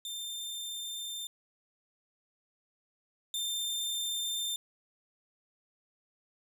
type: tone pair in turn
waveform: sawtooth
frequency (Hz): 3591 / 3591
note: A7 / A7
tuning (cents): +35 / +35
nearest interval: unison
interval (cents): 0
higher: neither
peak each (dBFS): -34 / -29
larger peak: second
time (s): 0.05-1.27 / 3.34-4.56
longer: neither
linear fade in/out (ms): 2
effects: none